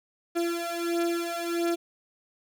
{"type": "beating tone pair", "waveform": "35% pulse", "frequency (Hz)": [340, 341.5], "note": ["F4", "F4"], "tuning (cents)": [-46, -39], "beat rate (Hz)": 1.5, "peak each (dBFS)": -28, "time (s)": [0.35, 1.76], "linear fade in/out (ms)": 20, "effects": []}